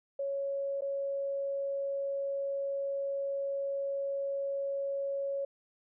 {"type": "tone with dropouts", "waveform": "sine", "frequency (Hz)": 554.4, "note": "C#5", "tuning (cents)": 0, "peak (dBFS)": -31, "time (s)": [0.19, 5.45], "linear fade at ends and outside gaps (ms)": 5, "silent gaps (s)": [0.809, 0.819], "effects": []}